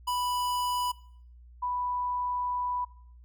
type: tone pair in turn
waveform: square / sine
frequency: 987.8 / 987.8 Hz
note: B5 / B5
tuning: 0 / 0 cents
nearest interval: unison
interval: 0 cents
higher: neither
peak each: -28 / -28 dBFS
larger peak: neither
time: 0.07-0.92 / 1.62-2.85 s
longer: second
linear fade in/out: 10 ms
effects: noise-tail reverb RT60 0.6 s tail -20 dB re dry + added 60 Hz sine -49 dBFS peak until 3.24 s